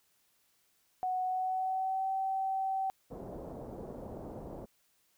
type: tone with pitch glide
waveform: sine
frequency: 740 to 768.8 Hz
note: F#5 to G5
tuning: 0 to -34 cents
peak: -30 dBFS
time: 1.03-2.9 s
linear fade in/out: 0 ms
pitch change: +66 cents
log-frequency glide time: 1.24-2.1 s
type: low-pass noise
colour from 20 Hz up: white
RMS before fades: -44 dBFS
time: 3.1-4.66 s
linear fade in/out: 20 ms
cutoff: 660 Hz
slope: 24 dB/octave
effects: white hiss -72 dBFS RMS until 5.17 s